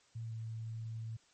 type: tone with pitch glide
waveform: sine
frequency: 113.8 to 112.36 Hz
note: A#2 to A2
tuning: -41 to +37 cents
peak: -39 dBFS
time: 0.15-1.17 s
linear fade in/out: 10 ms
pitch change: -22 cents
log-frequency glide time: 0.26-0.31 s
effects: white hiss -68 dBFS RMS until 1.33 s + MP3 32 kbps